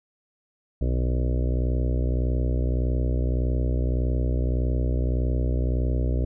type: harmonic tone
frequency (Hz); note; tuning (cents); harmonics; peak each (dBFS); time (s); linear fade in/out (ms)
61.7; B1; -1; 1 / 2 / 4 / 5 / 6 / 7 / 8 / 9 / 10; -22 / -28 / -34 / -36 / -38 / -39 / -40 / -41 / -42; 0.81-6.25; 5
effects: none